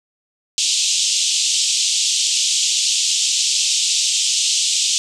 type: band-pass noise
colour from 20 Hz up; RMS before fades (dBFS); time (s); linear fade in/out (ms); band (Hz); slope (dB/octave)
white; -18; 0.58-4.98; 0; 2800 to 7900; 48
effects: none